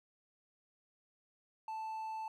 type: tone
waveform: triangle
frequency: 880 Hz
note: A5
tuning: in tune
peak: -37 dBFS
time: 1.68-2.28 s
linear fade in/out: 2 ms
effects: none